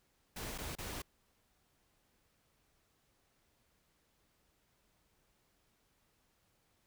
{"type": "noise with dropouts", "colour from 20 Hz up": "pink", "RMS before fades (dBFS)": -43, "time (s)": [0.36, 1.02], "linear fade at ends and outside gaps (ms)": 5, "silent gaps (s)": [[0.579, 0.584], [0.754, 0.784]], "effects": ["pink hiss -75 dBFS RMS until 6.86 s"]}